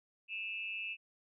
sine tone with amplitude modulation, 2637 Hz, E7, in tune, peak -34 dBFS, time 0.28-0.97 s, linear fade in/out 50 ms, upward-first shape sine, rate 203 Hz, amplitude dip 80%, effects none

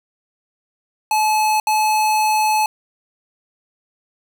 square tone bursts at uneven times, 860 Hz, A5, 40 cents flat, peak -15 dBFS, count 2, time 1.11-1.6 / 1.67-2.66 s, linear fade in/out 2 ms, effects none

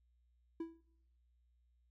triangle tone with exponential decay, 329.5 Hz, E4, 1 cent flat, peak -34 dBFS, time 0.6-0.81 s, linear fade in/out 5 ms, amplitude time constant 45 ms, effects noise-tail reverb RT60 0.8 s tail -23 dB re dry + added 60 Hz sine -70 dBFS peak until 1.9 s

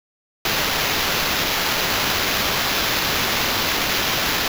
blue noise with sample-and-hold, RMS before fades -21 dBFS, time 0.45-4.48 s, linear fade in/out 2 ms, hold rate 8820 Hz, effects none

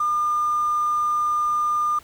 triangle tone with hard clipping, 1206 Hz, D6, 46 cents sharp, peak -19 dBFS, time 0-1.99 s, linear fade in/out 5 ms, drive 3 dB, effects pink hiss -50 dBFS RMS until 2.03 s

